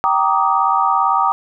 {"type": "chord", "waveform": "sine", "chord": "Eb major seventh", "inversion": "first", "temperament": "just", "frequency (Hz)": [777.8, 933.4, 1166.7, 1244.5], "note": ["G5", "Bb5", "D6", "Eb6"], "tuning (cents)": [-14, 2, -12, 0], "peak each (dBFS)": -18, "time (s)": [0.04, 1.32], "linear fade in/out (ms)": 0, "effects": []}